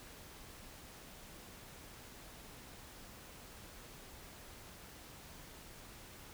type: silence
effects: pink hiss -54 dBFS RMS until 6.33 s